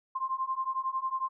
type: beating tone pair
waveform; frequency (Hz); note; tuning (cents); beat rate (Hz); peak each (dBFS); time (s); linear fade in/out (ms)
sine; 1046.5 / 1057.5; C6 / C6; 0 / +18; 11; -33 / -32; 0.15-1.29; 10
effects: none

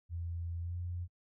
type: tone with pitch glide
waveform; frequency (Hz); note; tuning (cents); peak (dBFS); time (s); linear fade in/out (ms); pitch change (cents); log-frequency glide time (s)
sine; 85 to 87.9; F2 to F2; -46 to +12; -36; 0.09-1.08; 50; +58; 0.61-0.76
effects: noise-tail reverb RT60 0.1 s tail -25 dB re dry

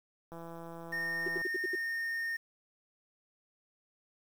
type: click train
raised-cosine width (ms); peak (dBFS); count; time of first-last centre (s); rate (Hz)
1; -33; 184; 0.32-1.416; 167
type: tone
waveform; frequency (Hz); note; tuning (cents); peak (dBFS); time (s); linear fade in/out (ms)
triangle; 1832; A#6; -31; -31; 0.92-2.37; 10
type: tone bursts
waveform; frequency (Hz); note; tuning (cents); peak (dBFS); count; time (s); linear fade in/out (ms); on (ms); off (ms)
sine; 366.9; F#4; -15; -32; 6; 1.26-1.753; 5; 23; 71
effects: 9-bit

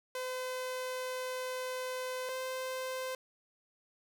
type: tone pair in turn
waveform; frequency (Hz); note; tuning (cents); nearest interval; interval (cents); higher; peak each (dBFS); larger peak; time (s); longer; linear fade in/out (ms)
sawtooth; 510 / 517.1; C5 / C5; -44 / -20; unison; 24; second; -32 / -32; neither; 0.15-2.29 / 2.29-3.15; first; 2
effects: none

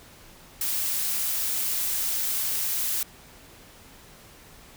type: noise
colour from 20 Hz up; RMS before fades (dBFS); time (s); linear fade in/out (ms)
blue; -27; 0.61-3.03; 2
effects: pink hiss -50 dBFS RMS until 4.76 s

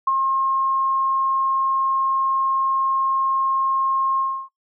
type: tone with ADSR envelope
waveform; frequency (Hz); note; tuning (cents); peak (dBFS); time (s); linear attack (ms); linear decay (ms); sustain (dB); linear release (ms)
sine; 1071; C6; +40; -14; 0.07-4.49; 6; 29; -3; 300
effects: noise-tail reverb RT60 0.2 s tail -25 dB re dry

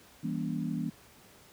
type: chord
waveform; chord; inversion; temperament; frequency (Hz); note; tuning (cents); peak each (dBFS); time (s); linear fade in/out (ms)
sine; E diminished seventh; none; just; 164.81 / 197.78 / 237.3 / 284.8; E3 / G3 / Bb3 / Db4; 0 / +16 / +31 / +47; -35 / -37 / -35 / -38; 0.23-0.9; 10
effects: pink hiss -57 dBFS RMS until 1.52 s + high-pass 60 Hz 12 dB/octave

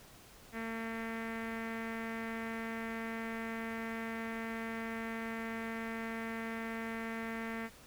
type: tone with low-pass filter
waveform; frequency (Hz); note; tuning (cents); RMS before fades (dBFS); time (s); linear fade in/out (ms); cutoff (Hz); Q
sawtooth; 226.4; A3; +50; -40; 0.52-7.7; 50; 2000; 3.6
effects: pink hiss -57 dBFS RMS until 7.86 s

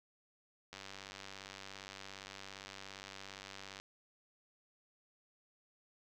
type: click train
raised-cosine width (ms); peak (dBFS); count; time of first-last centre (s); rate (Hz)
0.2; -30; 300; 0.73-3.8; 97.4
effects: none

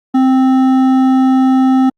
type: tone with hard clipping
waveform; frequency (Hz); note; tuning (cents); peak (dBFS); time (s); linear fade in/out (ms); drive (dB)
triangle; 261.6; C4; 0; -9; 0.14-1.9; 10; 13
effects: Opus 48 kbps

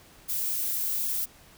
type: noise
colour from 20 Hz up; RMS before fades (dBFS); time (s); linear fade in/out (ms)
violet; -29; 0.28-1.26; 20
effects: pink hiss -54 dBFS RMS until 1.57 s

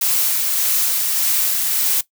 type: noise with tremolo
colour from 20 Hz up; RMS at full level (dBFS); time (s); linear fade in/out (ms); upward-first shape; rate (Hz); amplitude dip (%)
blue; -17; 0.01-2.01; 5; sine; 1.7; 25
effects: noise-tail reverb RT60 0.1 s tail -17 dB re dry

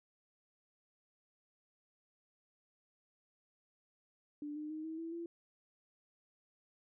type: tone with pitch steps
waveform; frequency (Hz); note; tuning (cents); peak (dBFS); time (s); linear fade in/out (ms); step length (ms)
sine; 294.6 / 302.9 / 311.4 / 320.2 / 329.2 / 338.4; D4 / D#4 / D#4 / D#4 / E4 / E4; +6 / -46 / +2 / +50 / -2 / +45; -40; 4.42-5.26; 2; 140
effects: none

